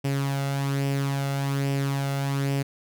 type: tone with flanger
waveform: sawtooth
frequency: 138.59 Hz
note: C#3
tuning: in tune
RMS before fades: -26 dBFS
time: 0.04-2.63 s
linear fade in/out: 10 ms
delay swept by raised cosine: 0.37 to 1.47 ms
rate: 1.2 Hz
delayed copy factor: +0.5
effects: none